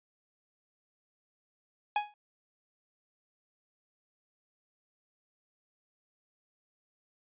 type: tone with exponential decay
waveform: 45% pulse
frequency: 833 Hz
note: G#5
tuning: 5 cents sharp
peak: -23 dBFS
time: 1.96-2.14 s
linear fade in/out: 2 ms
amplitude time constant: 38 ms
effects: resampled to 8000 Hz